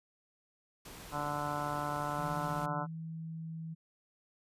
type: noise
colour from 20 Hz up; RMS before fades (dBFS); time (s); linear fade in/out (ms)
pink; -49; 0.85-2.66; 5
type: harmonic tone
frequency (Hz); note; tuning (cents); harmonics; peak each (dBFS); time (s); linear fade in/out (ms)
146.83; D3; 0; 1 / 2 / 3 / 4 / 5 / 6 / 7 / 8 / 9 / 10; -42 / -44 / -52 / -42 / -41 / -42 / -40 / -49 / -41 / -47; 1.11-2.87; 50
type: tone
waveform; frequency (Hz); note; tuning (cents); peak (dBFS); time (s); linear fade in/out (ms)
sine; 162.1; E3; -29; -39; 2.18-3.75; 20
effects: resampled to 32000 Hz